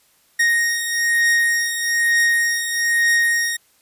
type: beating tone pair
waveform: 45% pulse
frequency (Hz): 1864.7 / 1865.8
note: A#6 / A#6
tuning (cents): 0 / +1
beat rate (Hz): 1.1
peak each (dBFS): -17 / -22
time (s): 0.39-3.57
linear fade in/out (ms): 10
effects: white hiss -58 dBFS RMS until 3.81 s + resampled to 32000 Hz